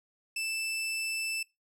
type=tone; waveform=sawtooth; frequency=2645 Hz; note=E7; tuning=5 cents sharp; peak=-28 dBFS; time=0.36-1.43 s; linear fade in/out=5 ms; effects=noise-tail reverb RT60 0.2 s tail -21 dB re dry + low-pass 12000 Hz 12 dB/octave